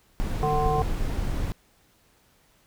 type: noise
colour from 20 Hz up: brown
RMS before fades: -27 dBFS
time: 0.2-1.52 s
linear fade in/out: 0 ms
type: harmonic tone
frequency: 150 Hz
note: D3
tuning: 37 cents sharp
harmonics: 1 / 3 / 5 / 7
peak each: -30 / -27 / -25 / -30 dBFS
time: 0.43-0.82 s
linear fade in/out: 0 ms
effects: pink hiss -62 dBFS RMS until 2.66 s